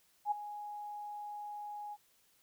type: tone with ADSR envelope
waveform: sine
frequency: 830.6 Hz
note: G#5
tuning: in tune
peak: -27 dBFS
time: 0.25-1.97 s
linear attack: 64 ms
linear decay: 11 ms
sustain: -14 dB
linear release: 42 ms
effects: white hiss -70 dBFS RMS until 2.42 s